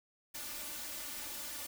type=noise with comb filter; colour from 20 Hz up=white; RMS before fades=-43 dBFS; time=0.34-1.67 s; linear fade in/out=10 ms; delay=3.4 ms; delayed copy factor=+0.95; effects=none